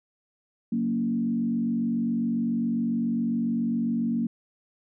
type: tone with frequency modulation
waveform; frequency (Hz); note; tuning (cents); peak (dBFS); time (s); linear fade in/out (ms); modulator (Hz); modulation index
sine; 231.9; A#3; -9; -23; 0.72-4.27; 5; 47.3; 0.8
effects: none

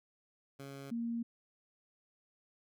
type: tone pair in turn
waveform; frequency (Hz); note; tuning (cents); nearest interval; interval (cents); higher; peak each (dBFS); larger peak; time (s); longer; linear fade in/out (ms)
15% pulse / sine; 138.2 / 233.1; C#3 / A#3; -5 / 0; major sixth; 905; second; -39 / -34; second; 0.59-0.91 / 0.91-1.23; neither; 10
effects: none

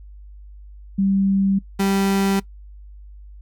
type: tone pair in turn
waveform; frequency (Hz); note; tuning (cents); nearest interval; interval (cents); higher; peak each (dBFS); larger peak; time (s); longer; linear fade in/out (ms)
sine / 35% pulse; 195.1 / 195.79; G3 / G3; -8 / -2; unison; 6; second; -15; neither; 0.98-1.59 / 1.79-2.4; neither; 10
effects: noise-tail reverb RT60 0.1 s tail -20 dB re dry + added 50 Hz sine -38 dBFS peak until 3.41 s

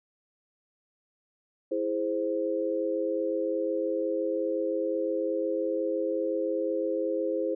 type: chord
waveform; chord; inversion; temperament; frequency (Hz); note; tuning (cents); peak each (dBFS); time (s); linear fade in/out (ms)
sine; E augmented; none; equal; 329.6 / 415.3 / 523.3; E4 / G#4 / B#4; 0 / 0 / 0; -31 / -32 / -29; 1.71-7.55; 10
effects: none

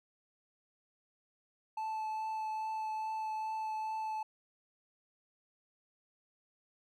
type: tone with vibrato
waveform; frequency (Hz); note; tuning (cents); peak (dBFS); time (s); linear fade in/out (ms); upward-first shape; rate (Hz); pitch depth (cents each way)
triangle; 873; A5; -14; -33; 1.77-4.23; 5; triangle; 2.4; 11
effects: none

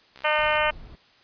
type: click train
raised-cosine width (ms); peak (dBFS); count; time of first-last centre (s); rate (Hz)
0.2; -27; 28; 0.16-0.57; 65.8
type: harmonic tone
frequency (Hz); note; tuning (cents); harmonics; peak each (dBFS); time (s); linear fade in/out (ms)
303.8; D#4; -41; 2 / 3 / 4 / 5 / 6 / 7 / 8 / 9 / 10; -25 / -27 / -28 / -29 / -30 / -30 / -31 / -32 / -32; 0.24-0.71; 10
type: noise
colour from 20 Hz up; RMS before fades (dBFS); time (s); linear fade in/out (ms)
brown; -42; 0.38-0.96; 10
effects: white hiss -57 dBFS RMS until 1.23 s + resampled to 11025 Hz

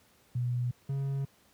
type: tone pair in turn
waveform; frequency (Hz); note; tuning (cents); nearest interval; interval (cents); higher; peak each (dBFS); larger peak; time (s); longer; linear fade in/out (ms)
sine / triangle; 122.6 / 137.61; B2 / C#3; -12 / -12; major second; 200; second; -27; neither; 0.35-0.71 / 0.89-1.25; neither; 5
effects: pink hiss -64 dBFS RMS until 1.53 s + high-pass 80 Hz 12 dB/octave

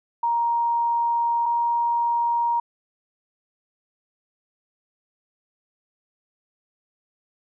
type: tone pair in turn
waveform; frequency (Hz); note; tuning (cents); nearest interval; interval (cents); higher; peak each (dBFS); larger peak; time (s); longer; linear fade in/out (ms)
sine; 938 / 941.4; A#5 / A#5; +11 / +17; unison; 6; second; -19 / -19; neither; 0.23-1.46 / 1.46-2.6; first; 5
effects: none

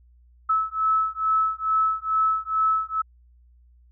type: beating tone pair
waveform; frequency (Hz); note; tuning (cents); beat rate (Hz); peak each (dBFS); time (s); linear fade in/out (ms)
sine; 1300 / 1302.3; E6 / E6; -24 / -21; 2.3; -23; 0.49-3.02; 10
effects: added 60 Hz sine -52 dBFS peak until 3.91 s

